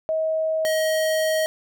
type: tone pair in turn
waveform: sine / square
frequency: 636 / 631.2 Hz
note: D#5 / D#5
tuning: +38 / +25 cents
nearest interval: unison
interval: 13 cents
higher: first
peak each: -20 dBFS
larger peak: neither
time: 0.09-0.65 / 0.65-1.46 s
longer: second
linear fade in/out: 0 ms
effects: none